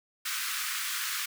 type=high-pass noise; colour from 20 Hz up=pink; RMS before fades=-33 dBFS; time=0.25-1.26 s; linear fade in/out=10 ms; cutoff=1200 Hz; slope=48 dB/octave; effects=none